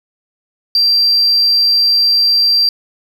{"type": "tone", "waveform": "triangle", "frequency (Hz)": 4713, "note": "D8", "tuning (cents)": 5, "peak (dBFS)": -6, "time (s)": [0.75, 2.69], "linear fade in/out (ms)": 2, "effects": ["tanh soft clip ceiling -5 dBFS", "7-bit"]}